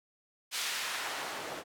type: noise with band-pass filter sweep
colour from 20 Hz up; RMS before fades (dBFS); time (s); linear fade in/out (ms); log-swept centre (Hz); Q
white; -37; 0.51-1.64; 50; 3200 to 460; 0.71
effects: none